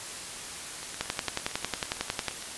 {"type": "two click trains", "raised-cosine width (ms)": 0.2, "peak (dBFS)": [-10, -23], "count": [15, 15], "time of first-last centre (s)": [[1.01, 2.283], [0.83, 2.425]], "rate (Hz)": [11, 8.78], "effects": ["white hiss -39 dBFS RMS until 2.57 s", "resampled to 24000 Hz"]}